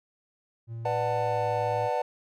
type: tone with pitch glide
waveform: triangle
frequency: 115 to 111.6 Hz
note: A#2 to A2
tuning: -23 to +25 cents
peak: -32 dBFS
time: 0.67-1.9 s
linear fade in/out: 50 ms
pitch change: -52 cents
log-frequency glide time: 1.11-1.4 s
type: chord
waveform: triangle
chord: B minor seventh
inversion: none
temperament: just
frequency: 493.9 / 592.7 / 740.8 / 889 Hz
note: B4 / D5 / F#5 / A5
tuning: 0 / +16 / +2 / +18 cents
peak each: -29 dBFS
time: 0.85-2.02 s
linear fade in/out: 5 ms
effects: none